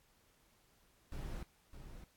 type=noise with echo; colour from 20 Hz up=brown; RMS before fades=-43 dBFS; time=1.12-1.43 s; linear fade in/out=2 ms; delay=610 ms; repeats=1; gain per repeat=-8 dB; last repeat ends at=2.04 s; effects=pink hiss -71 dBFS RMS until 2.16 s + AAC 64 kbps